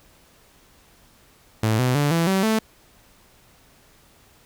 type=tone with pitch steps; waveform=sawtooth; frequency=110 / 126.36 / 145.15 / 166.73 / 191.52 / 220 Hz; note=A2 / B2 / D3 / E3 / G3 / A3; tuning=0 / +40 / -20 / +20 / -40 / 0 cents; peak=-14 dBFS; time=1.63-2.59 s; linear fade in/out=5 ms; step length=160 ms; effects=pink hiss -55 dBFS RMS until 4.45 s